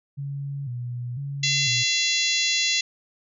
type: tone with vibrato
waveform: sine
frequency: 130.81 Hz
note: C3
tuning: in tune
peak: -28 dBFS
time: 0.17-1.84 s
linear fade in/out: 20 ms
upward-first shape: square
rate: 1 Hz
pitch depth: 120 cents each way
type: harmonic tone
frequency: 680 Hz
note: F5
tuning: 46 cents flat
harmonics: 3 / 4 / 5 / 6 / 7 / 8 / 9 / 10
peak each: -29 / -27 / -27 / -26 / -31 / -34 / -30 / -31 dBFS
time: 1.43-2.81 s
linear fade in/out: 5 ms
effects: none